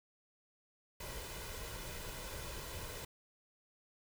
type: noise with comb filter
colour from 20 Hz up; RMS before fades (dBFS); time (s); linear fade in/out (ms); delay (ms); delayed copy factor
pink; -45; 1-3.05; 5; 2; +0.55
effects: none